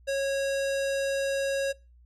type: tone with low-pass filter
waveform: square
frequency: 549 Hz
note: C#5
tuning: 17 cents flat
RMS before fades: -28 dBFS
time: 0.07-1.73 s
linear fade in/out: 20 ms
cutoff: 8700 Hz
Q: 0.88
effects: noise-tail reverb RT60 0.3 s tail -24 dB re dry + added 60 Hz sine -53 dBFS peak until 2.05 s